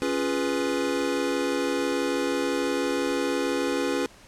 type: chord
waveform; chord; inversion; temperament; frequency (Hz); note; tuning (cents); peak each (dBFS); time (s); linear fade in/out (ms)
square; C# dominant seventh; none; equal; 277.2 / 349.2 / 415.3 / 493.9; C#4 / E#4 / G#4 / B4; 0 / 0 / 0 / 0; -29 / -31 / -32 / -30; 0.02-4.06; 0
effects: pink hiss -51 dBFS RMS until 4.27 s + low-pass 9000 Hz 12 dB/octave